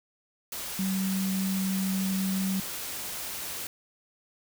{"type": "tone in noise", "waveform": "sine", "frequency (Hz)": 191, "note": "G3", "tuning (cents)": -45, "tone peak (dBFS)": -26, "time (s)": [0.79, 2.6], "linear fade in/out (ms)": 2, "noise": "white", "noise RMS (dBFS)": -36, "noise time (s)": [0.52, 3.67], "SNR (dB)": 7, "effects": []}